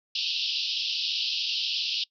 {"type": "band-pass noise", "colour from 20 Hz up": "pink", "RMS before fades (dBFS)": -29, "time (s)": [0.15, 2.04], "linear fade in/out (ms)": 5, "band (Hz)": [2700, 5300], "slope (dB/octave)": 96, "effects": ["noise-tail reverb RT60 0.1 s tail -23 dB re dry"]}